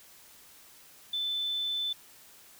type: tone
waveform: sine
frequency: 3520 Hz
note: A7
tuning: in tune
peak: -29 dBFS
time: 1.13-1.93 s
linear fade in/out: 5 ms
effects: white hiss -55 dBFS RMS until 2.59 s